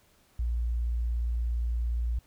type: tone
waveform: sine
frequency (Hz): 58.6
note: A#1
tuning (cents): +10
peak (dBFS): -26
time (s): 0.39-2.19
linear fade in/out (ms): 5
effects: pink hiss -64 dBFS RMS until 2.26 s